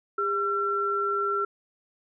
sine tone pair together, 402.8 / 1354.9 Hz, G4 / E6, +47 / +47 cents, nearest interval octave + major sixth, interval 2100 cents, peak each -29 / -25 dBFS, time 0.18-1.45 s, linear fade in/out 5 ms, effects none

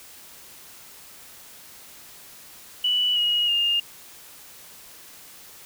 sine tone with pitch steps, 2960 / 2891 / 2823 Hz, F#7 / F#7 / F7, 0 / -41 / +18 cents, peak -19 dBFS, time 2.84-3.8 s, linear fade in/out 5 ms, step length 320 ms, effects white hiss -46 dBFS RMS until 5.65 s

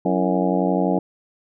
harmonic tone with a mistuned harmonic, 91.6 Hz, F#2, 17 cents flat, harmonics 2 / 3 / 4 / 5 / 6 / 7 / 8 / 9, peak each -22 / -24 / -25 / -26 / -27 / -27 / -28 / -29 dBFS, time 0.05-0.99 s, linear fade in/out 5 ms, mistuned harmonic 4, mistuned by -150 cents, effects none

